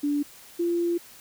sine tone pair in turn, 290 / 343.6 Hz, D4 / F4, -22 / -28 cents, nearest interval minor third, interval 294 cents, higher second, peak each -22 dBFS, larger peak neither, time 0.03-0.23 / 0.59-0.98 s, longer second, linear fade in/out 10 ms, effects white hiss -49 dBFS RMS until 1.2 s

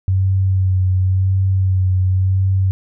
sine tone with vibrato, 94.2 Hz, F#2, 32 cents sharp, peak -12 dBFS, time 0.08-2.71 s, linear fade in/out 0 ms, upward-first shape sine, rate 0.93 Hz, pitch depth 25 cents each way, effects none

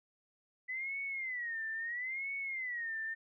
sine tone with vibrato, 1987 Hz, B6, 10 cents sharp, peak -36 dBFS, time 0.68-3.15 s, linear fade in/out 20 ms, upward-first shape sine, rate 0.75 Hz, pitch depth 190 cents each way, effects none

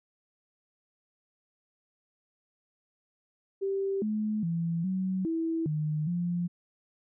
sine tone with pitch steps, 390.9 / 213.8 / 167.5 / 187.7 / 327.1 / 152.6 / 174.4 Hz, G4 / A3 / E3 / F#3 / E4 / D#3 / F3, -5 / -49 / +28 / +25 / -13 / -33 / -2 cents, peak -27 dBFS, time 3.61-6.48 s, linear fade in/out 20 ms, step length 410 ms, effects none

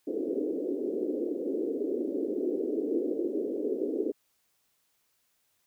pink band-pass noise, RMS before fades -31 dBFS, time 0.07-4.12 s, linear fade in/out 10 ms, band 280 to 470 Hz, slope 48 dB/octave, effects white hiss -73 dBFS RMS until 5.66 s

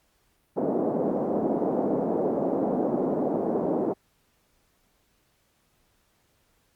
pink band-pass noise, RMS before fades -26 dBFS, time 0.56-3.94 s, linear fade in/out 20 ms, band 220 to 670 Hz, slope 24 dB/octave, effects pink hiss -68 dBFS RMS until 6.75 s + Opus 48 kbps

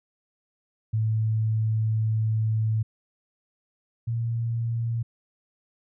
sine tone pair in turn, 110 / 115.89 Hz, A2 / A#2, 0 / -10 cents, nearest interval minor second, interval 90 cents, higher second, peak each -21 / -24 dBFS, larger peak first, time 0.93-2.83 / 4.07-5.03 s, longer first, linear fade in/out 10 ms, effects none

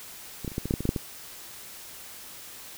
clicks, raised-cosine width 3 ms, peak -21 / -18 / -29 / -15 / -18 / -12 / -12 / -18 / -14 / -9 / -15 dBFS, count 11, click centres 0.447 / 0.478 / 0.518 / 0.581 / 0.656 / 0.709 / 0.739 / 0.806 / 0.854 / 0.891 / 0.962 s, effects white hiss -44 dBFS RMS until 2.77 s

